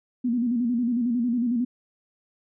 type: tone with vibrato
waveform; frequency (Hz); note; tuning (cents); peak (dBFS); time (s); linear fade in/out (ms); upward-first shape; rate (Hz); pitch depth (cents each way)
sine; 240; B3; -49; -21; 0.24-1.65; 10; square; 11; 69
effects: none